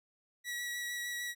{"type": "tone with vibrato", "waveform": "sawtooth", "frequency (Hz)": 1930, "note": "B6", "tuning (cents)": -40, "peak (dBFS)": -33, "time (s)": [0.44, 1.35], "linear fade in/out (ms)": 50, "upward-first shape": "square", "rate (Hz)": 6.6, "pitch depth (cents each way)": 10, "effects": []}